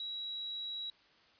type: tone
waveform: sine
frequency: 3878 Hz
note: B7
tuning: 32 cents flat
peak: -38 dBFS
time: 0-0.9 s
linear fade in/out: 2 ms
effects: white hiss -65 dBFS RMS until 1.39 s + resampled to 11025 Hz